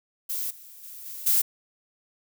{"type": "noise with level steps", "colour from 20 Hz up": "violet", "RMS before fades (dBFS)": [-30, -47, -42, -38, -21], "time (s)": [0.29, 1.42], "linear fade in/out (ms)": 10, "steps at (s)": [0.5, 0.83, 1.05, 1.26], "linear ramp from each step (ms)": 10, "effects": []}